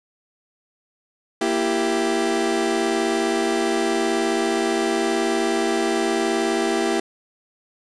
30% pulse tone cluster, 233.9 / 333.3 / 392.4 Hz, A#3 / E4 / G4, +6 / +19 / +2 cents, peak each -24 / -20 / -20 dBFS, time 1.41-7 s, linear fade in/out 5 ms, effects resampled to 22050 Hz + 7-bit

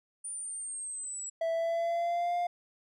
sine exponential sweep, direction down, 9350 to 7730 Hz, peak -36 dBFS, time 0.24-1.3 s, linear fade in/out 10 ms
triangle tone with pitch glide, 659.3 to 702.6 Hz, E5 to F5, 0 to +10 cents, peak -26 dBFS, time 1.41-2.47 s, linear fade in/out 5 ms, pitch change +110 cents, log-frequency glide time 1.52-2.36 s
effects none

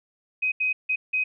sine tone bursts at uneven times, 2518 Hz, D#7, 20 cents sharp, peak -21 dBFS, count 4, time 0.42-0.52 / 0.6-0.73 / 0.89-0.96 / 1.13-1.24 s, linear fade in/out 10 ms, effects none

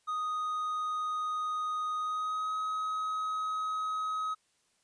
triangle tone with pitch glide, 1244.5 to 1269.2 Hz, D#6 to D#6, 0 to +34 cents, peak -29 dBFS, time 0.07-4.35 s, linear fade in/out 20 ms, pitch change +34 cents, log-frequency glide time 1.98-2.55 s, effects white hiss -72 dBFS RMS until 4.83 s + resampled to 22050 Hz

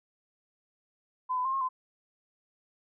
sine tone with pitch steps, 1016 / 1004 / 1059 / 1078 / 1026 Hz, B5 / B5 / C6 / C#6 / C6, +49 / +28 / +21 / -49 / -34 cents, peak -27 dBFS, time 1.29-1.69 s, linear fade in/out 20 ms, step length 80 ms, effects none

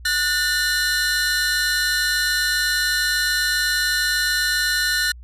40% pulse tone cluster, 1464 / 1791 / 4086 Hz, F#6 / A6 / C8, -19 / +30 / -42 cents, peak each -22 dBFS, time 0.05-5.12 s, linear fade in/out 5 ms, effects added 60 Hz sine -37 dBFS peak until 5.23 s + resampled to 32000 Hz

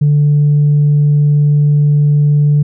sine tone, 146.83 Hz, D3, in tune, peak -5 dBFS, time 0.01-2.63 s, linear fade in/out 10 ms, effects tanh soft clip ceiling -4 dBFS

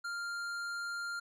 sine tone with hard clipping, 1396.9 Hz, F6, in tune, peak -38 dBFS, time 0.04-1.2 s, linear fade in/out 10 ms, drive 11 dB, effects none

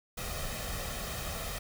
pink noise with comb filter, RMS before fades -37 dBFS, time 0.17-1.59 s, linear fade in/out 10 ms, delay 1.6 ms, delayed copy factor +0.6, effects none

